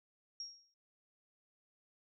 sine tone with exponential decay, 5588 Hz, F8, in tune, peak -39 dBFS, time 0.4-0.74 s, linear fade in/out 2 ms, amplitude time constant 73 ms, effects none

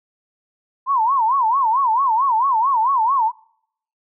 sine tone with vibrato, 987.8 Hz, B5, in tune, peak -14 dBFS, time 0.86-3.32 s, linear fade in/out 50 ms, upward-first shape sine, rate 4.5 Hz, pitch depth 220 cents each way, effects noise-tail reverb RT60 0.7 s tail -26 dB re dry

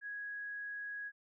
sine tone, 1661.2 Hz, G#6, in tune, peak -40 dBFS, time 0.01-1.12 s, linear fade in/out 50 ms, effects none

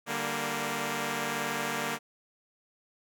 5% pulse chord, G minor, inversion second, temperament equal with one note detuned, 148.28 / 196 / 233.1 Hz, D3 / G3 / Bb3, +17 / 0 / 0 cents, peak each -25 / -26 / -21 dBFS, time 0.06-1.99 s, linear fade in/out 50 ms, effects none

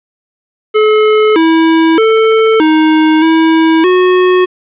square tone with pitch steps, 429.5 / 325.1 / 443.1 / 312.9 / 323.1 / 365.9 Hz, A4 / E4 / A4 / D#4 / E4 / F#4, -42 / -24 / +12 / +10 / -35 / -19 cents, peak -6 dBFS, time 0.74-4.46 s, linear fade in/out 20 ms, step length 620 ms, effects resampled to 8000 Hz + 7-bit

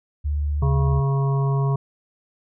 sine tone with vibrato, 73.42 Hz, D2, in tune, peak -20 dBFS, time 0.24-1.01 s, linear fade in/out 20 ms, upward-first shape triangle, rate 16 Hz, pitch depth 17 cents each way
harmonic tone, 137.2 Hz, C#3, 17 cents flat, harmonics 1 / 3 / 5 / 7 / 8, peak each -18 / -30 / -35 / -34 / -34 dBFS, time 0.62-1.76 s, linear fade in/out 5 ms
effects none

